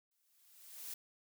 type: noise with exponential growth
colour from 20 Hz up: blue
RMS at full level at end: -43 dBFS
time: 0.11-0.94 s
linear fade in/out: 5 ms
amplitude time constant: 180 ms
effects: none